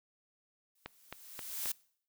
blue noise with exponential growth, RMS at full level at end -34 dBFS, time 0.75-1.72 s, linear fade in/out 5 ms, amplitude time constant 210 ms
click train, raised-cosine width 0.3 ms, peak -25 dBFS, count 4, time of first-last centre 0.86-1.658 s, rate 3.76 Hz
effects noise-tail reverb RT60 0.6 s tail -24 dB re dry

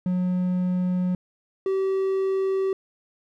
triangle tone pair in turn, 181.4 / 384.4 Hz, F#3 / G4, -34 / -34 cents, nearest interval octave + minor second, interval 1300 cents, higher second, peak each -19 dBFS, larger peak neither, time 0.06-1.15 / 1.66-2.73 s, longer first, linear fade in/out 2 ms, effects none

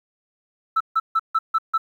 sine tone bursts, 1318.5 Hz, E6, in tune, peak -14 dBFS, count 6, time 0.76-1.78 s, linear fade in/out 10 ms, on 45 ms, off 150 ms, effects tanh soft clip ceiling -13 dBFS + 9-bit

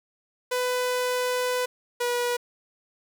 sawtooth tone pair in turn, 499.2 / 485.3 Hz, B4 / B4, +19 / -30 cents, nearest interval unison, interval 49 cents, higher first, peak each -20 dBFS, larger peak neither, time 0.51-1.66 / 2-2.37 s, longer first, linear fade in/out 10 ms, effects 8-bit

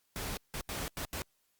pink noise bursts at uneven times, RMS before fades -38 dBFS, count 5, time 0.16-0.37 / 0.54-0.61 / 0.69-0.88 / 0.97-1.05 / 1.13-1.22 s, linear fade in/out 0 ms, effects white hiss -75 dBFS RMS until 1.59 s + Opus 48 kbps

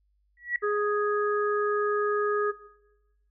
sine tone with exponential growth, 1931 Hz, B6, 39 cents flat, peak -21 dBFS, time 0.37-0.56 s, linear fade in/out 2 ms, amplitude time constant 41 ms
harmonic tone, 415.3 Hz, G#4, in tune, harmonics 1 / 3 / 4, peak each -25 / -30 / -33 dBFS, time 0.62-2.52 s, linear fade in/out 20 ms
effects noise-tail reverb RT60 1.0 s tail -18 dB re dry + added 50 Hz sine -66 dBFS peak until 3.3 s

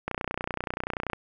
click train, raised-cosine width 0.5 ms, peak -14 dBFS, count 33, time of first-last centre 0.08-1.133 s, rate 30.4 Hz, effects none

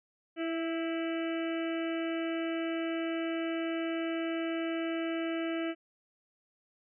harmonic tone with a mistuned harmonic, 329.6 Hz, E4, in tune, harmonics 1 / 2 / 4 / 5 / 6 / 7 / 8 / 9, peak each -32 / -38 / -45 / -46 / -47 / -46 / -50 / -47 dBFS, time 0.36-5.75 s, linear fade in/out 50 ms, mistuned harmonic 5, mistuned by -31 cents, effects none

